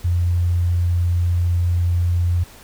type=tone; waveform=sine; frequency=87.31 Hz; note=F2; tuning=in tune; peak=-15 dBFS; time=0.04-2.44 s; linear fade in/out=10 ms; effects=pink hiss -44 dBFS RMS until 2.63 s